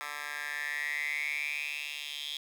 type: tone with high-pass filter sweep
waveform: 10% pulse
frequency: 146.83 Hz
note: D3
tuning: in tune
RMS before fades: -36 dBFS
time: 0.01-2.37 s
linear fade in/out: 0 ms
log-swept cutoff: 1400 to 3300 Hz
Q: 9.4
effects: none